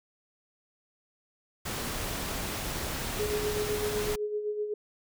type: noise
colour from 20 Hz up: pink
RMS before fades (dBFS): -34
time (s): 1.65-4.16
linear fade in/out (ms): 10
type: tone with tremolo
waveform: sine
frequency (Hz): 420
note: G#4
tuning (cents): +19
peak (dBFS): -27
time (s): 3.19-4.74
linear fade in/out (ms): 5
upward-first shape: sine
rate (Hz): 7.9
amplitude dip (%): 55
effects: none